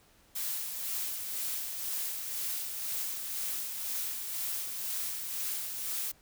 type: noise with tremolo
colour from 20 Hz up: blue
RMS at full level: -34 dBFS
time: 0.35-6.12 s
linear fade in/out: 10 ms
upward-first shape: sine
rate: 2 Hz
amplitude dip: 40%
effects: pink hiss -63 dBFS RMS until 6.21 s